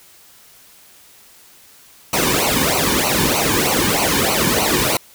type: noise with flanger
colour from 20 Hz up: pink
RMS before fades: -17 dBFS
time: 2.13-4.97 s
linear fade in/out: 2 ms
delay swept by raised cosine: 0.57 to 1.54 ms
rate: 3.2 Hz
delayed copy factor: -1
effects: white hiss -47 dBFS RMS until 5.14 s